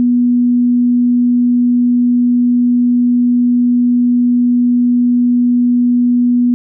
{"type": "tone", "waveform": "sine", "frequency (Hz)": 243.8, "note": "B3", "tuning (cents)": -22, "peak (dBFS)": -8, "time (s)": [0, 6.54], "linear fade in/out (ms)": 0, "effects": []}